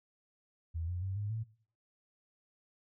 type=tone with pitch steps; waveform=sine; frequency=82.41 / 88.84 / 95.76 / 103.23 / 111.28 Hz; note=E2 / F2 / G2 / G#2 / A2; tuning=0 / +30 / -40 / -10 / +20 cents; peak=-34 dBFS; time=0.74-1.44 s; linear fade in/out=20 ms; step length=140 ms; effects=noise-tail reverb RT60 0.5 s tail -20 dB re dry